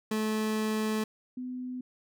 30% pulse / sine tone pair in turn, 216.7 / 252 Hz, A3 / B3, -26 / +35 cents, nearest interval minor third, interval 261 cents, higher second, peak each -25 / -34 dBFS, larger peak first, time 0.11-1.04 / 1.37-1.81 s, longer first, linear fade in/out 5 ms, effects none

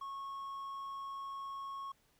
triangle tone, 1097 Hz, C#6, 18 cents flat, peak -39 dBFS, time 0.01-1.92 s, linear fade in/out 5 ms, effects pink hiss -72 dBFS RMS until 2.19 s

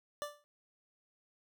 25% pulse tone with exponential decay, 587.3 Hz, D5, in tune, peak -30 dBFS, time 0.22-0.44 s, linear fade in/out 0 ms, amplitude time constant 46 ms, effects none

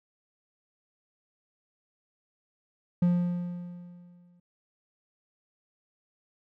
triangle tone with exponential decay, 175.9 Hz, F3, 13 cents sharp, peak -17 dBFS, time 3.02-4.4 s, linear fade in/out 5 ms, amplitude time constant 300 ms, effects none

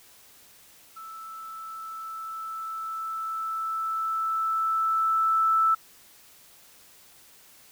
sine tone with level ramp, 1318.5 Hz, E6, in tune, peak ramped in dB -39 to -18 dBFS, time 0.96-5.75 s, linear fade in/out 10 ms, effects white hiss -54 dBFS RMS until 7.71 s

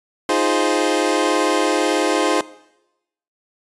25% pulse chord, F minor seventh, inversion third, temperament equal, 311.1 / 349.2 / 415.3 / 523.3 Hz, Eb4 / F4 / Ab4 / C5, 0 / 0 / 0 / 0 cents, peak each -18 dBFS, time 0.29-2.41 s, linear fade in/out 2 ms, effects noise-tail reverb RT60 0.9 s tail -19 dB re dry + resampled to 24000 Hz

